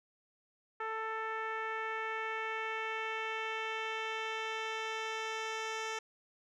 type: tone with low-pass filter sweep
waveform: 10% pulse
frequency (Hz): 442.5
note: A4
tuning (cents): +10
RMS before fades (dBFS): -38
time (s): 0.8-5.99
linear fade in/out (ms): 5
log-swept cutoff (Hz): 1500 to 5400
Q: 1.5
effects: none